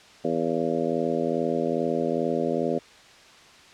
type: harmonic tone with a mistuned harmonic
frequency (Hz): 82.41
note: E2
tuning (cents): 0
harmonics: 2 / 3 / 4 / 5 / 6 / 7 / 8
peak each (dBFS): -34 / -29 / -31 / -29 / -30 / -30 / -34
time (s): 0.24-2.79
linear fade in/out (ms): 10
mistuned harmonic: 8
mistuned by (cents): +73
effects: white hiss -50 dBFS RMS until 3.73 s + low-pass 5000 Hz 12 dB/octave